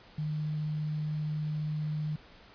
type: tone with quantisation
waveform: sine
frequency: 152.5 Hz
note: D#3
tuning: 34 cents flat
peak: -30 dBFS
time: 0.18-2.16 s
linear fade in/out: 5 ms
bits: 9
effects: pink hiss -55 dBFS RMS until 2.54 s + resampled to 11025 Hz